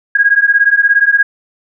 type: beating tone pair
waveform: sine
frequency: 1631 / 1648 Hz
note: G#6 / G#6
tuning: -32 / -14 cents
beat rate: 17 Hz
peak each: -10 dBFS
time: 0.15-1.23 s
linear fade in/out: 5 ms
effects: none